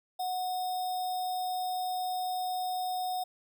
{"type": "tone with sample-and-hold", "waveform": "sine", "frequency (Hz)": 734, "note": "F#5", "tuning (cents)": -14, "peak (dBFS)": -30, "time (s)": [0.19, 3.24], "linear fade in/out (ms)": 10, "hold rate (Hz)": 4410, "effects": []}